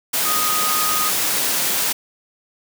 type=tone in noise; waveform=sine; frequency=1244.5 Hz; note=D#6; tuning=in tune; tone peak=-22 dBFS; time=0.25-1.1 s; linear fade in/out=10 ms; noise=white; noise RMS=-20 dBFS; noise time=0.13-1.93 s; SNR=-5 dB; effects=high-pass 150 Hz 12 dB/octave